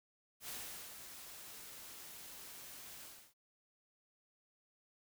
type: noise with ADSR envelope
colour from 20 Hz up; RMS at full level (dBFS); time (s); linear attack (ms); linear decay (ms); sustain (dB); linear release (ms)
white; -45; 0.4-3.34; 82; 440; -7; 300
effects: none